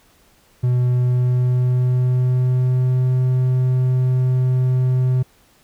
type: tone with pitch glide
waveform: triangle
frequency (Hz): 124.2 to 127.77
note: B2 to C3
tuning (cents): +10 to -41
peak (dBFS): -12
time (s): 0.63-5.23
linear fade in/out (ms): 10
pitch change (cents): +49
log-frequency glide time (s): 0.88-3.12
effects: pink hiss -55 dBFS RMS until 5.63 s